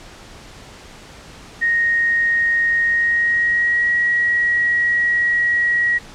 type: tone with pitch glide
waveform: sine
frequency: 1864.7 to 1908.3 Hz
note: A#6 to A#6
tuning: 0 to +40 cents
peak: -14 dBFS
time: 1.61-5.99 s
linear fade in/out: 20 ms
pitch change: +40 cents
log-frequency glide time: 2.86-3.89 s
effects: pink hiss -40 dBFS RMS until 6.14 s + low-pass 7000 Hz 12 dB/octave